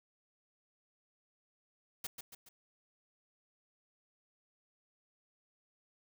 white noise with echo, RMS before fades -40 dBFS, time 2.04-2.07 s, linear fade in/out 5 ms, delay 140 ms, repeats 3, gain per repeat -6 dB, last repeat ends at 2.49 s, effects none

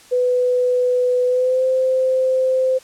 sine tone with pitch glide, 497.9 to 518.7 Hz, B4 to C5, +14 to -15 cents, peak -14 dBFS, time 0.11-2.79 s, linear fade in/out 20 ms, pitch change +71 cents, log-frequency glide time 1.26-1.65 s, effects white hiss -46 dBFS RMS until 2.83 s + low-pass 9000 Hz 12 dB/octave

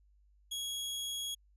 sawtooth tone, 3322 Hz, G#7, in tune, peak -33 dBFS, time 0.51-1.35 s, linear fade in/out 10 ms, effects added 50 Hz sine -63 dBFS peak until 1.56 s + resampled to 32000 Hz

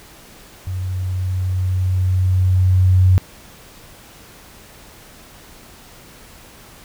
sine tone with level ramp, 92.5 Hz, F#2, in tune, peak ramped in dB -21 to -8 dBFS, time 0.67-3.18 s, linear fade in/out 0 ms, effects pink hiss -43 dBFS RMS until 6.84 s

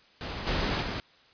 pink noise with level steps, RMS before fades -36 / -28 / -33 dBFS, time 0.21-1 s, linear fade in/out 0 ms, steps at 0.46 / 0.81 s, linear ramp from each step 20 ms, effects white hiss -59 dBFS RMS until 1.33 s + resampled to 11025 Hz

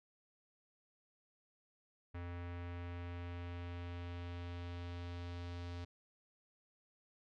square tone with low-pass filter sweep, 87.3 Hz, F2, in tune, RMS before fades -45 dBFS, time 2.14-5.85 s, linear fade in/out 10 ms, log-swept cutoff 2100 to 4400 Hz, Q 1.5, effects none

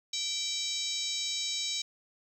harmonic tone with a mistuned harmonic, 774 Hz, G5, 22 cents flat, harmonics 3 / 4 / 5 / 6 / 7 / 8 / 9 / 10, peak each -43 / -43 / -34 / -41 / -38 / -43 / -40 / -44 dBFS, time 0.13-1.82 s, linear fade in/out 5 ms, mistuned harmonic 9, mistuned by -62 cents, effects 10-bit

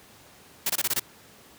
white noise bursts, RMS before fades -25 dBFS, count 6, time 0.66-0.997 s, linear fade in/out 5 ms, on 37 ms, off 23 ms, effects pink hiss -52 dBFS RMS until 1.58 s + high-pass 100 Hz 12 dB/octave

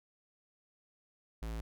square tone, 55.3 Hz, A1, 9 cents sharp, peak -38 dBFS, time 1.42-1.61 s, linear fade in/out 5 ms, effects none

